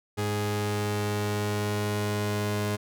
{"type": "tone pair together", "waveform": "sawtooth", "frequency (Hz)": [103.83, 207.7], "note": ["G#2", "G#3"], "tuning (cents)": [0, 0], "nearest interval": "octave", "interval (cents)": 1200, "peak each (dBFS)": -24, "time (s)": [0.17, 2.77], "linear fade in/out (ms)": 20, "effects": []}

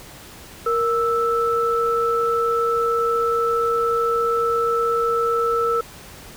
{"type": "tone pair together", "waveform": "sine", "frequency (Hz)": [466.2, 1318.5], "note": ["A#4", "E6"], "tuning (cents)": [0, 0], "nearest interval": "octave + tritone", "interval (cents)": 1800, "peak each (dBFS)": -20, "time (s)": [0.66, 5.81], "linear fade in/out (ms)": 5, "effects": ["pink hiss -41 dBFS RMS until 6.36 s"]}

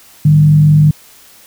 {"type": "tone with frequency modulation", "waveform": "sine", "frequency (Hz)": 151.4, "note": "D#3", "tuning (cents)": -47, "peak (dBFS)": -4, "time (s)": [0.25, 0.91], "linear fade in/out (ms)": 5, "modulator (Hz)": 45.1, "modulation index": 0.34, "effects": ["white hiss -42 dBFS RMS until 1.46 s"]}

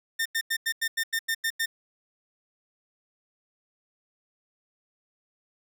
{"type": "tone bursts", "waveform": "sawtooth", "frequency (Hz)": 1812, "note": "A#6", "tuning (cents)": -50, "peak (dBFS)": -21, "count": 10, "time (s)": [0.19, 1.66], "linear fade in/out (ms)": 10, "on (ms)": 66, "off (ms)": 90, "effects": []}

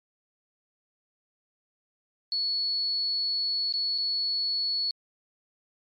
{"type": "tone with dropouts", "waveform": "sine", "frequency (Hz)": 4400, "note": "C#8", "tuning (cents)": -14, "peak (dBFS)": -25, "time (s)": [2.32, 4.91], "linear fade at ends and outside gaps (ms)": 1, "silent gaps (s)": [[3.725, 3.738], [3.979, 3.983]], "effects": ["MP3 48 kbps"]}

